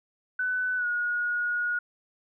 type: tone with pitch glide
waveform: sine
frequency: 1500 to 1445.6 Hz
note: F#6 to F#6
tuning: +23 to -41 cents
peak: -25 dBFS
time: 0.39-1.79 s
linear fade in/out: 5 ms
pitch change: -64 cents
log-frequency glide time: 0.77-0.86 s
effects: none